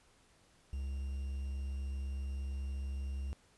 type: tone with quantisation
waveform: triangle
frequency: 67.8 Hz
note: C#2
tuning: 38 cents flat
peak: -34 dBFS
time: 0.73-3.33 s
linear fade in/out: 0 ms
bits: 10
effects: pink hiss -67 dBFS RMS until 3.57 s + resampled to 24000 Hz

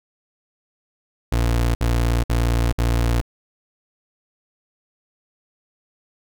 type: tone bursts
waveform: 30% pulse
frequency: 58.27 Hz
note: A#1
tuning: in tune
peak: -14 dBFS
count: 4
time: 1.32-3.214 s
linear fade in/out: 5 ms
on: 430 ms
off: 58 ms
effects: none

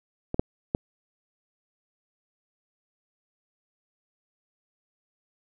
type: clicks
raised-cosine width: 2 ms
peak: -15 / -6 / -10 dBFS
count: 3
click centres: 0.344 / 0.395 / 0.749 s
effects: none

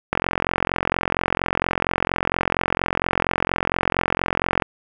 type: click train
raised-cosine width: 0.5 ms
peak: -3 dBFS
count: 200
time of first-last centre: 0.13-4.622 s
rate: 44.3 Hz
effects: none

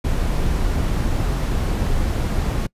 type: noise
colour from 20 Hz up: brown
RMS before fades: -20 dBFS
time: 0.04-2.67 s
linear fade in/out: 10 ms
effects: noise-tail reverb RT60 0.1 s tail -24 dB re dry + resampled to 32000 Hz

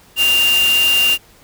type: tone in noise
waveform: sine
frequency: 2794 Hz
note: F7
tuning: in tune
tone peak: -11 dBFS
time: 0.16-1.18 s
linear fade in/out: 50 ms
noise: white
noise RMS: -22 dBFS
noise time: 0.16-1.18 s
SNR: +8 dB
effects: pink hiss -48 dBFS RMS until 1.43 s

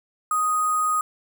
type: tone with sample-and-hold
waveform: sine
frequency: 1245 Hz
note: D#6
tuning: 1 cent sharp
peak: -19 dBFS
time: 0.31-1.01 s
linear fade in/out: 2 ms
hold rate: 8820 Hz
effects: none

